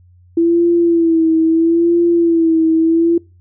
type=tone with vibrato; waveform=sine; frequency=332.5 Hz; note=E4; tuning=15 cents sharp; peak=-9 dBFS; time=0.37-3.18 s; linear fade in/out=5 ms; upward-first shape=sine; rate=0.76 Hz; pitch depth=54 cents each way; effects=noise-tail reverb RT60 0.3 s tail -25 dB re dry + added 89 Hz sine -44 dBFS peak until 3.4 s